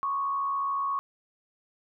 sine tone with frequency modulation, 1108.7 Hz, C#6, in tune, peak -26 dBFS, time 0.03-0.99 s, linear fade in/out 0 ms, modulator 74 Hz, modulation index 0.49, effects none

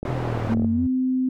click train, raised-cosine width 2 ms, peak -16 dBFS, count 26, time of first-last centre 0.03-0.646 s, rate 40.6 Hz
white band-pass noise, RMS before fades -32 dBFS, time 0.05-0.54 s, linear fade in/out 2 ms, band 250 to 810 Hz, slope 12 dB/octave
triangle linear sweep, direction down, 130.81 to 83.3 Hz, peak -24 dBFS, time 0.08-0.87 s, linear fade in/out 5 ms
sine tone with pitch glide, 226.8 to 257.5 Hz, A#3 to C4, -47 to -28 cents, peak -19 dBFS, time 0.49-1.29 s, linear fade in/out 5 ms, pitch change +219 cents, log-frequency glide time 0.72-0.83 s
effects none

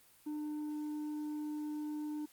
sine tone with tanh clipping, 300.7 Hz, D4, 41 cents sharp, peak -38 dBFS, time 0.26-2.26 s, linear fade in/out 10 ms, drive 4 dB, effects white hiss -64 dBFS RMS until 2.32 s + Opus 32 kbps

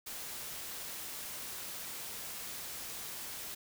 white noise, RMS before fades -43 dBFS, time 0.06-3.55 s, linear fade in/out 10 ms, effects none

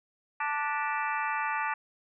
harmonic tone with a mistuned harmonic, 293.7 Hz, D4, in tune, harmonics 3 / 4 / 5 / 6 / 7 / 8 / 9, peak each -32 / -34 / -36 / -38 / -39 / -40 / -41 dBFS, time 0.4-1.74 s, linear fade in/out 5 ms, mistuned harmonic 7, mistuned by -92 cents, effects none

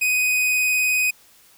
45% pulse tone with vibrato, 2500 Hz, D#7, 8 cents sharp, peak -17 dBFS, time 0.01-1.11 s, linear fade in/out 10 ms, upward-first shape triangle, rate 19 Hz, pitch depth 13 cents each way, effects white hiss -53 dBFS RMS until 1.57 s

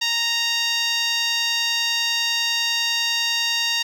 10% pulse tone with band-pass filter, 930 Hz, A#5, 4 cents flat, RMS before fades -22 dBFS, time 0.01-3.83 s, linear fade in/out 10 ms, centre 3900 Hz, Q 0.86, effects 8-bit

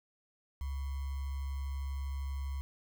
sine tone with sample-and-hold, 68.7 Hz, C#2, 15 cents flat, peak -34 dBFS, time 0.61-2.61 s, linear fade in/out 0 ms, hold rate 1050 Hz, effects none

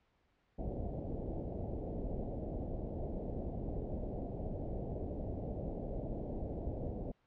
pink low-pass noise, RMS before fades -40 dBFS, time 0.58-7.12 s, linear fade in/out 10 ms, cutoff 700 Hz, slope 48 dB/octave, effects pink hiss -75 dBFS RMS until 7.26 s + low-pass 3000 Hz 12 dB/octave

